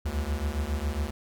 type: beating tone pair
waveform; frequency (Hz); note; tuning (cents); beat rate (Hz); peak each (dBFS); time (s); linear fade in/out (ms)
square; 69.2 / 76.5; C#2 / D#2; -2 / -29; 7.3; -31; 0.05-1.11; 10
effects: none